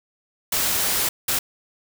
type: noise bursts at uneven times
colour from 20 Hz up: white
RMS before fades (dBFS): -22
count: 2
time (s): 0.52-1.09 / 1.28-1.39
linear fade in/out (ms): 5
effects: none